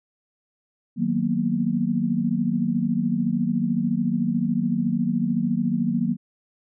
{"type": "chord", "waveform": "sine", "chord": "B major seventh", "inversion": "first", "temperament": "equal", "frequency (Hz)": [155.56, 185, 233.1, 246.9], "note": ["D#3", "F#3", "A#3", "B3"], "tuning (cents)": [0, 0, 0, 0], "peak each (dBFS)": [-29, -25, -23, -29], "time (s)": [0.96, 6.17], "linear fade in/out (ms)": 50, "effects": []}